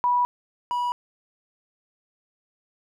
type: tone pair in turn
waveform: sine / triangle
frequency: 978 / 973.9 Hz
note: B5 / B5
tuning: -17 / -24 cents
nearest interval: unison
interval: 7 cents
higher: first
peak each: -18 / -21 dBFS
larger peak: first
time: 0.04-0.25 / 0.71-0.92 s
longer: neither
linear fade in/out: 0 ms
effects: none